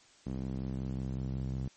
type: tone with band-pass filter sweep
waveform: sawtooth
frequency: 65.41 Hz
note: C2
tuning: in tune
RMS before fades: -36 dBFS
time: 0.26-1.68 s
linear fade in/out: 5 ms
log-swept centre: 210 to 140 Hz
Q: 1.5
effects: white hiss -61 dBFS RMS until 1.76 s + MP3 32 kbps